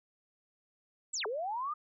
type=linear two-way sweep; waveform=sine; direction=down then up; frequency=8150 to 401.2 to 1248 Hz; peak=-33 dBFS; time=1.13-1.74 s; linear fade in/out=10 ms; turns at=1.26 s; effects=none